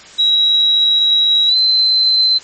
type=tone with pitch glide; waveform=sine; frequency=3864 to 4077 Hz; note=B7 to C8; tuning=-39 to -46 cents; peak=-9 dBFS; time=0.18-2.39 s; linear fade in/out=20 ms; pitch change=+93 cents; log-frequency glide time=1.47-1.56 s; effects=white hiss -38 dBFS RMS until 2.43 s + MP3 32 kbps